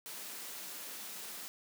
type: high-pass noise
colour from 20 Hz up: white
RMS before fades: -45 dBFS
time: 0.06-1.48 s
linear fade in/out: 0 ms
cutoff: 160 Hz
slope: 48 dB/octave
effects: none